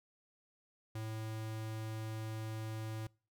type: tone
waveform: square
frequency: 110 Hz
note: A2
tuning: in tune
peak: -40 dBFS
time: 0.95-3.07 s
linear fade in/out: 5 ms
effects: noise-tail reverb RT60 0.4 s tail -25 dB re dry